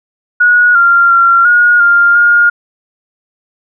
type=tone with pitch steps; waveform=sine; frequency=1455 / 1388 / 1375 / 1439 / 1400 / 1420 Hz; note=F#6 / F6 / F6 / F#6 / F6 / F6; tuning=-29 / -11 / -27 / -49 / +4 / +28 cents; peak=-4 dBFS; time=0.4-2.5 s; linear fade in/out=10 ms; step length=350 ms; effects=none